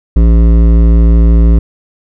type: tone with hard clipping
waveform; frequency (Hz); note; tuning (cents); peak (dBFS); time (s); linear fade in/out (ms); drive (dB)
sine; 56.6; A1; +50; -5; 0.16-1.59; 5; 13
effects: none